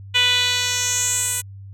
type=tone with band-pass filter sweep; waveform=10% pulse; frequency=493.9 Hz; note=B4; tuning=in tune; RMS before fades=-20 dBFS; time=0.14-1.42 s; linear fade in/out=20 ms; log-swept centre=3100 to 9700 Hz; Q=3.1; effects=added 98 Hz sine -35 dBFS peak until 1.73 s